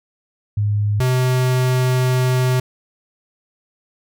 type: tone pair in turn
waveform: sine / square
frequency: 103.83 / 127.63 Hz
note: G#2 / C3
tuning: 0 / -43 cents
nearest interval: major third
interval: 357 cents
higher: second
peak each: -15 dBFS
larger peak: neither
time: 0.57-1 / 1-2.6 s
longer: second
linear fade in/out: 5 ms
effects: none